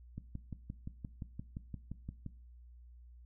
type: click train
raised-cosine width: 5 ms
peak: -29 dBFS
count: 13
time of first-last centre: 0.18-2.263 s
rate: 5.76 Hz
effects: noise-tail reverb RT60 0.4 s tail -18 dB re dry + added 60 Hz sine -53 dBFS peak until 3.25 s